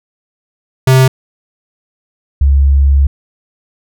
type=tone pair in turn; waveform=square / sine; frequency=130.81 / 69.29 Hz; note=C3 / C#2; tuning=0 / 0 cents; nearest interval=major seventh; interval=1100 cents; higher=first; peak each=-5 dBFS; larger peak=neither; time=0.87-1.08 / 2.41-3.07 s; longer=second; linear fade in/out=5 ms; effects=none